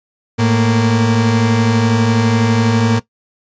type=tone pair together; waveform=35% pulse; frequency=110 / 232.1 Hz; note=A2 / A#3; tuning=0 / -7 cents; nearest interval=octave + minor second; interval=1293 cents; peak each=-12 dBFS; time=0.38-3 s; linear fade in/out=20 ms; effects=noise-tail reverb RT60 0.1 s tail -17 dB re dry + resampled to 16000 Hz